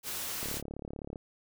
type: noise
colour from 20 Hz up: white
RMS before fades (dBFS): -37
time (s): 0.03-0.62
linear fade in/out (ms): 50
type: click train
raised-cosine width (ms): 2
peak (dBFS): -27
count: 27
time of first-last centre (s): 0.43-1.158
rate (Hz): 35.7
effects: none